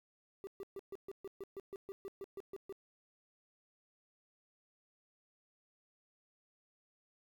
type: tone bursts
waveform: triangle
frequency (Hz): 392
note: G4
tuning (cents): 0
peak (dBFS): -40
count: 15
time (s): 0.44-2.725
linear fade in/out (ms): 0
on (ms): 31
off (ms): 130
effects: 11-bit